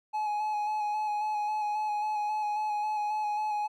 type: tone with vibrato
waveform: triangle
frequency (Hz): 845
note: G#5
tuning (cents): +30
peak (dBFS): -26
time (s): 0.13-3.68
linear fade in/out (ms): 20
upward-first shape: square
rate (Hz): 3.7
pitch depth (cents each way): 19
effects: none